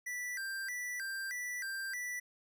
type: tone with vibrato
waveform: square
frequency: 1763 Hz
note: A6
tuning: 3 cents sharp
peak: -38 dBFS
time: 0.06-2.2 s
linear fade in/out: 10 ms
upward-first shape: square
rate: 1.6 Hz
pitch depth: 190 cents each way
effects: none